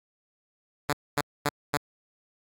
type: tone bursts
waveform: 5% pulse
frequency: 145.4 Hz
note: D3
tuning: 17 cents flat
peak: -12 dBFS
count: 4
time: 0.89-1.774 s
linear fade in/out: 5 ms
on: 41 ms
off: 240 ms
effects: AAC 48 kbps